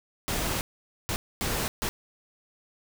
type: noise bursts at uneven times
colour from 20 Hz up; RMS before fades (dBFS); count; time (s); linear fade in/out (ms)
pink; -29; 4; 0.28-0.61 / 1.09-1.16 / 1.41-1.68 / 1.82-1.89; 0
effects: none